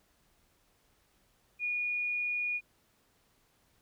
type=tone; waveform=sine; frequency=2446 Hz; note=D#7; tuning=30 cents flat; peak=-30 dBFS; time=1.59-2.61 s; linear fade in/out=50 ms; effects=pink hiss -70 dBFS RMS until 3.81 s